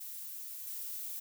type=noise with level steps; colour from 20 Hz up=violet; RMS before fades=-44 / -41 dBFS; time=0-1.2 s; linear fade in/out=10 ms; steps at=0.67 s; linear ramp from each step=2 ms; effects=none